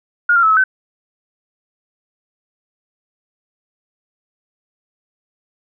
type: tone with pitch steps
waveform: sine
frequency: 1427 / 1383 / 1303 / 1291 / 1526 Hz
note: F6 / F6 / E6 / E6 / G6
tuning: +37 / -17 / -20 / -37 / -47 cents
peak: -9 dBFS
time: 0.29-0.64 s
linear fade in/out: 5 ms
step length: 70 ms
effects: none